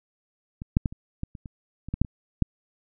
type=clicks; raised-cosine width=5 ms; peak=-22 / -6 / -12 / -26 / -17 / -27 / -26 / -24 / -15 / -6 / -24 / -7 dBFS; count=12; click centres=0.619 / 0.769 / 0.858 / 0.925 / 1.234 / 1.352 / 1.458 / 1.886 / 1.94 / 2.016 / 2.048 / 2.423 s; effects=none